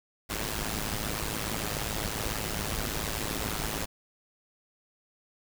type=noise with amplitude modulation; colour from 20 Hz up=pink; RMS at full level=-29 dBFS; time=0.29-3.86 s; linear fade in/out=20 ms; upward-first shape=sine; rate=107 Hz; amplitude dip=80%; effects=none